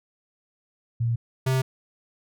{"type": "tone pair in turn", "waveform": ["sine", "square"], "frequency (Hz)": [116.7, 130.99], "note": ["A#2", "C3"], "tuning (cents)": [2, 2], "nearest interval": "major second", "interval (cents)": 200, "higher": "second", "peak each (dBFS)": [-21, -21], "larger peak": "neither", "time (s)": [[1, 1.16], [1.46, 1.62]], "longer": "neither", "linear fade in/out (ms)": 10, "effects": []}